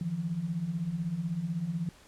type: beating tone pair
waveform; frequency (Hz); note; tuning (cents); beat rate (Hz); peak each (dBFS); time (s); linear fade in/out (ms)
sine; 155.56 / 171.56; D#3 / F3; 0 / -31; 16; -36 / -31; 0.01-1.89; 2
effects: pink hiss -57 dBFS RMS until 2.07 s + low-pass 10000 Hz 12 dB/octave